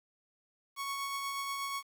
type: tone with tremolo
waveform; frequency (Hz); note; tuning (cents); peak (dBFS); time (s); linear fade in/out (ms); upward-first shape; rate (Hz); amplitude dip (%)
sawtooth; 1108.7; C#6; 0; -30; 0.76-1.83; 50; triangle; 8.3; 30
effects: 10-bit